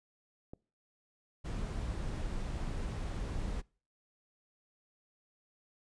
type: click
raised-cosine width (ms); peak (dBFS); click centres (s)
2; -32; 0.535
type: noise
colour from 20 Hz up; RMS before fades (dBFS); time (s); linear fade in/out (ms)
brown; -37; 1.44-3.62; 20
effects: noise-tail reverb RT60 0.4 s tail -25 dB re dry + resampled to 22050 Hz